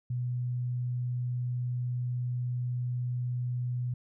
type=tone; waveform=sine; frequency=123.47 Hz; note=B2; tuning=in tune; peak=-29 dBFS; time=0.1-3.94 s; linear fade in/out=5 ms; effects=none